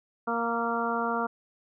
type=harmonic tone with a mistuned harmonic; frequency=233.1 Hz; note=A#3; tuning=in tune; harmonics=1 / 2 / 3 / 4 / 5 / 6; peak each=-33 / -33 / -33 / -33 / -33 / -33 dBFS; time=0.27-1.27 s; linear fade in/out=10 ms; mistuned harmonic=6; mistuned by=-20 cents; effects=none